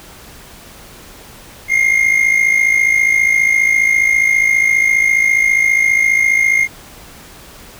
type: tone with amplitude modulation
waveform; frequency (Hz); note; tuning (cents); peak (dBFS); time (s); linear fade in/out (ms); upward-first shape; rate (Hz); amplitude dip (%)
triangle; 2125; C7; +26; -5; 1.68-6.68; 50; sine; 54.8; 70
effects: pink hiss -38 dBFS RMS until 7.79 s